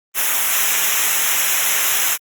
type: noise with comb filter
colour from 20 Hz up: white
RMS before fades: -17 dBFS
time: 0.14-2.18 s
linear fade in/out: 50 ms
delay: 0.22 ms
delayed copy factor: -0.9
effects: Opus 32 kbps